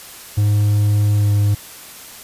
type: tone with pitch glide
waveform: triangle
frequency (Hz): 103.83 to 102.7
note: G#2 to G#2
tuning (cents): 0 to -19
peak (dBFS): -10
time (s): 0.37-1.55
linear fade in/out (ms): 10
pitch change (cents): -19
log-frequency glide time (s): 1.14-1.31
effects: white hiss -37 dBFS RMS until 2.23 s + resampled to 32000 Hz